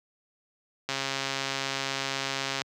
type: click train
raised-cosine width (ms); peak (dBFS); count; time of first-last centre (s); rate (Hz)
0.2; -12; 236; 0.89-2.618; 136
effects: high-pass 100 Hz 12 dB/octave